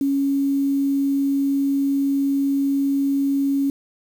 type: tone with quantisation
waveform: sine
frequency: 277.2 Hz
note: C#4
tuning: in tune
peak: -17 dBFS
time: 0.01-3.7 s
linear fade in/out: 2 ms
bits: 7
effects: none

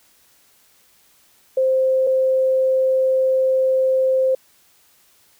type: tone pair in turn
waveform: sine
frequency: 523.3 / 523.3 Hz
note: C5 / C5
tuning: 0 / 0 cents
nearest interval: unison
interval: 0 cents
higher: neither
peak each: -14 dBFS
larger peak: neither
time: 1.57-2.07 / 2.07-4.35 s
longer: second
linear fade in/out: 5 ms
effects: white hiss -56 dBFS RMS until 5.39 s

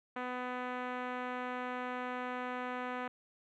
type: tone with low-pass filter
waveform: 5% pulse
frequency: 250 Hz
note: B3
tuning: 21 cents sharp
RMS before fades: -39 dBFS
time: 0.16-3.08 s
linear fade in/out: 5 ms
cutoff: 1500 Hz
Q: 0.73
effects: none

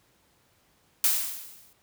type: noise with exponential decay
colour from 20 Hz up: blue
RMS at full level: -20 dBFS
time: 1.04-1.73 s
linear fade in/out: 2 ms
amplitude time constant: 150 ms
effects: pink hiss -65 dBFS RMS until 1.82 s + high-pass 60 Hz 12 dB/octave

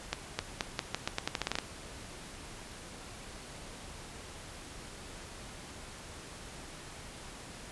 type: accelerating click train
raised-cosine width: 0.2 ms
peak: -13 dBFS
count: 14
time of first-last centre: 0.13-1.587 s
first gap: 260 ms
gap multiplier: 0.84
effects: pink hiss -47 dBFS RMS until 7.71 s + resampled to 24000 Hz

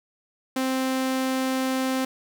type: tone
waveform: sawtooth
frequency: 261.6 Hz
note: C4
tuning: in tune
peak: -19 dBFS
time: 0.56-2.05 s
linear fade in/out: 5 ms
effects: none

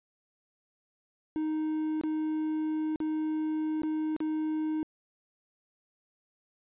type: tone with dropouts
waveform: triangle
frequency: 311.1 Hz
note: D#4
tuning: in tune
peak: -26 dBFS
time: 1.36-4.83 s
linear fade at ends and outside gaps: 0 ms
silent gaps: 2.012-2.036 / 2.959-3.003 / 3.819-3.834 / 4.164-4.204 s
effects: resampled to 8000 Hz

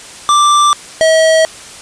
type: tone pair in turn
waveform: square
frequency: 1177 / 641.4 Hz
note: D6 / E5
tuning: +3 / -48 cents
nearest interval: major seventh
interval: 1051 cents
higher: first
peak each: -7 dBFS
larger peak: neither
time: 0.29-0.73 / 1.01-1.45 s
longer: neither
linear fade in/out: 0 ms
effects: white hiss -32 dBFS RMS until 1.81 s + resampled to 22050 Hz

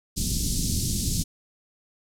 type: band-stop noise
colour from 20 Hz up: pink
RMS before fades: -25 dBFS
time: 0.16-1.24 s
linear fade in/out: 20 ms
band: 250 to 4600 Hz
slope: 24 dB/octave
effects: low-pass 11000 Hz 12 dB/octave

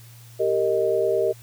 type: chord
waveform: sine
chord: Eb major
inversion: first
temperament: equal with one note detuned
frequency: 392 / 461.6 / 622.3 Hz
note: G4 / Bb4 / Eb5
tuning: 0 / -17 / 0 cents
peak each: -23 dBFS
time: 0.39-1.33 s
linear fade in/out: 20 ms
effects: added 117 Hz sine -44 dBFS peak until 1.42 s + white hiss -51 dBFS RMS until 1.42 s

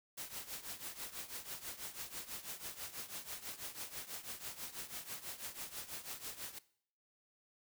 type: noise with tremolo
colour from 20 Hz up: white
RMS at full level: -43 dBFS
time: 0.17-6.59 s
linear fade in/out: 10 ms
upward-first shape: triangle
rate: 6.1 Hz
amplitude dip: 85%
effects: noise-tail reverb RT60 0.6 s tail -19 dB re dry

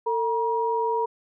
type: tone pair together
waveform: sine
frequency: 450.5 / 953 Hz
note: A4 / A#5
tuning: +41 / +38 cents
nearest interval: octave + minor second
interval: 1297 cents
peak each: -25 / -24 dBFS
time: 0.06-1.06 s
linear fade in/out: 10 ms
effects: none

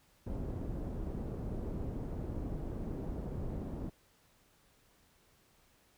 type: low-pass noise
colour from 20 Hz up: pink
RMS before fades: -39 dBFS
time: 0.26-3.9 s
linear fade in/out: 10 ms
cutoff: 410 Hz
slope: 12 dB/octave
effects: pink hiss -68 dBFS RMS until 5.97 s

